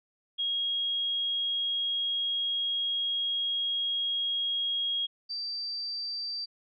sine tone pair in turn, 3280 / 4668 Hz, G#7 / D8, -22 / -11 cents, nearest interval tritone, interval 611 cents, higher second, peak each -27 / -32 dBFS, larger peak first, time 0.38-5.07 / 5.29-6.46 s, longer first, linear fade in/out 20 ms, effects none

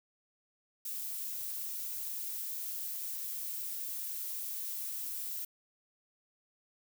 violet noise, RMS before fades -39 dBFS, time 0.85-5.45 s, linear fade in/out 5 ms, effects none

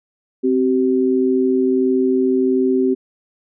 sine tone pair together, 261 / 382.5 Hz, C4 / G4, -4 / -42 cents, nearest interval perfect fifth, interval 662 cents, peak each -16 dBFS, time 0.43-2.95 s, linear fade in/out 20 ms, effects none

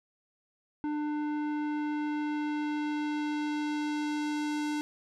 square tone with low-pass filter sweep, 298.8 Hz, D4, 30 cents sharp, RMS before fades -32 dBFS, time 0.84-4.81 s, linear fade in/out 0 ms, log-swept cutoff 1200 to 8300 Hz, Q 0.74, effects none

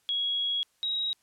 sine tone pair in turn, 3322 / 3818 Hz, G#7 / A#7, 0 / +41 cents, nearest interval major second, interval 241 cents, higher second, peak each -26 / -27 dBFS, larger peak first, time 0.09-0.63 / 0.83-1.13 s, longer first, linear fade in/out 0 ms, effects white hiss -69 dBFS RMS until 1.22 s + low-pass 11000 Hz 12 dB/octave

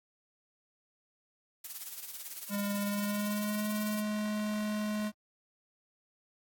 blue noise with tremolo, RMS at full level -40 dBFS, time 1.64-4.02 s, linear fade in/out 5 ms, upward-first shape sine, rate 18 Hz, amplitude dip 60%
square tone with pitch glide, 202.7 to 211.4 Hz, G#3 to G#3, -42 to +31 cents, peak -32 dBFS, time 2.49-5.12 s, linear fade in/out 50 ms, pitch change +73 cents, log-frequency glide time 2.81-3.71 s
effects AAC 64 kbps

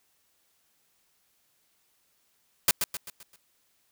white noise with echo, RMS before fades -20 dBFS, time 2.68-2.71 s, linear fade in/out 2 ms, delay 130 ms, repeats 5, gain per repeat -7 dB, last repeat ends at 3.36 s, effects white hiss -70 dBFS RMS until 3.91 s

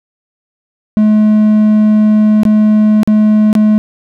triangle tone with dropouts, 213.5 Hz, G#3, 48 cents sharp, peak -3 dBFS, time 0.97-3.78 s, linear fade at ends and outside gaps 0 ms, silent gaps 2.433-2.452 / 3.032-3.075 / 3.529-3.552 s, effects none

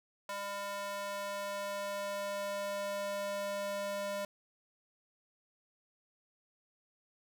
square tone with high-pass filter sweep, 200.8 Hz, G3, 42 cents sharp, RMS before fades -38 dBFS, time 0.29-4.25 s, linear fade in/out 2 ms, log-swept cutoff 810 to 500 Hz, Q 2, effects none

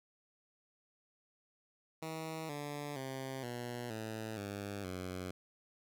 10% pulse tone with pitch steps, 159.9 / 145.78 / 132.91 / 121.18 / 110.48 / 100.73 / 91.84 Hz, D#3 / D3 / C3 / B2 / A2 / G2 / F#2, +48 / -12 / +28 / -32 / +8 / +48 / -12 cents, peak -32 dBFS, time 2.02-5.31 s, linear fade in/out 5 ms, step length 470 ms, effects none

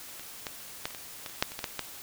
clicks, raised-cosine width 0.2 ms, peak -25 / -16 / -13 / -30 / -23 / -19 / -28 / -6 / -24 / -18 / -13 / -13 dBFS, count 12, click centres 0.196 / 0.468 / 0.855 / 0.907 / 0.948 / 1.262 / 1.297 / 1.425 / 1.519 / 1.591 / 1.642 / 1.793 s, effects white hiss -45 dBFS RMS until 2.02 s

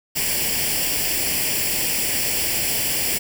white noise with comb filter, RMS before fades -22 dBFS, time 0.15-3.19 s, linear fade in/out 20 ms, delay 0.39 ms, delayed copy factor +0.75, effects none

